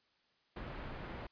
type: low-pass noise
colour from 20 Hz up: pink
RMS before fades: -45 dBFS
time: 0.56-1.27 s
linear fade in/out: 5 ms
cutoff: 2100 Hz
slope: 12 dB/octave
effects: white hiss -74 dBFS RMS until 1.31 s + resampled to 11025 Hz